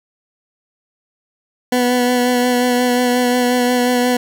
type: tone with vibrato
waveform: 20% pulse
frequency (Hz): 247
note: B3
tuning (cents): 0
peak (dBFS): -8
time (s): 1.72-4.17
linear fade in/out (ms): 5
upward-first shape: sine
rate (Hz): 5.6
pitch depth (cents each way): 18
effects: none